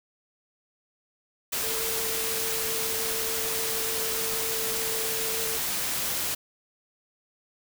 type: tone in noise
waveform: sine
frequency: 448.3 Hz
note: A4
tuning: 32 cents sharp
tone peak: -35 dBFS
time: 1.63-5.58 s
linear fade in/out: 10 ms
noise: white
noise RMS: -29 dBFS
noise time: 1.52-6.35 s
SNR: -9 dB
effects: none